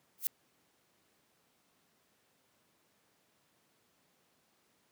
violet noise with exponential growth, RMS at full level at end -27 dBFS, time 0.18-0.27 s, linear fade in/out 1 ms, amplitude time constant 19 ms, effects pink hiss -72 dBFS RMS until 4.91 s + high-pass 150 Hz 12 dB/octave

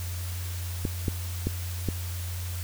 clicks, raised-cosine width 3 ms, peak -14 dBFS, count 4, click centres 0.852 / 1.082 / 1.47 / 1.887 s, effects added 88 Hz sine -31 dBFS peak until 2.63 s + white hiss -41 dBFS RMS until 2.63 s

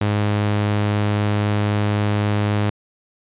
sawtooth tone, 103.83 Hz, G#2, in tune, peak -13 dBFS, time 0.01-2.7 s, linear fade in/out 5 ms, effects resampled to 8000 Hz

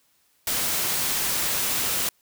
white noise, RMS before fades -25 dBFS, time 0.47-2.09 s, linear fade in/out 2 ms, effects white hiss -65 dBFS RMS until 2.21 s

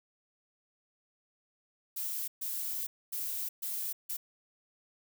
violet noise bursts at uneven times, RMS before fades -36 dBFS, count 5, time 1.96-2.28 / 2.41-2.87 / 3.12-3.49 / 3.62-3.93 / 4.09-4.17 s, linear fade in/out 10 ms, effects none

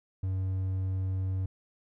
triangle tone, 94.4 Hz, F#2, 35 cents sharp, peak -26 dBFS, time 0.23-1.46 s, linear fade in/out 5 ms, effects none

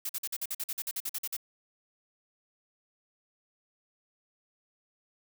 blue noise bursts, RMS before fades -34 dBFS, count 15, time 0.05-1.367 s, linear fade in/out 5 ms, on 43 ms, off 48 ms, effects none

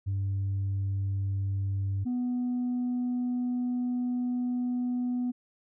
sine tone pair in turn, 98 / 246.9 Hz, G2 / B3, 0 / 0 cents, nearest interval octave + major third, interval 1600 cents, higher second, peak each -25 dBFS, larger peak neither, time 0.06-2.05 / 2.05-5.32 s, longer second, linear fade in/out 20 ms, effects tanh soft clip ceiling -25 dBFS

